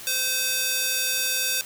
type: tone with high-pass filter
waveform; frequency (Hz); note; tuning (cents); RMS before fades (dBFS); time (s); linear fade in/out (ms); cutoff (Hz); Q
square; 516; C5; -24; -25; 0.07-1.61; 0; 3200; 0.59
effects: white hiss -40 dBFS RMS until 1.65 s